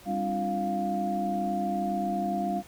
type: tone cluster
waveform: sine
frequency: 197.8 / 265.2 / 297.4 / 347.1 / 701 Hz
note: G3 / C4 / D4 / F4 / F5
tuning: +16 / +23 / +22 / -11 / +6 cents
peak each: -31 / -37 / -37 / -37 / -29 dBFS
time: 0.05-2.63 s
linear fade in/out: 50 ms
effects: pink hiss -52 dBFS RMS until 2.67 s